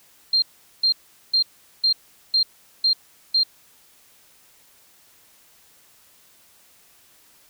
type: tone bursts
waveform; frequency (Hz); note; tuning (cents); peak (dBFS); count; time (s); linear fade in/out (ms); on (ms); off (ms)
sine; 4186; C8; 0; -15; 7; 0.33-3.434; 5; 92; 410
effects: white hiss -55 dBFS RMS until 7.49 s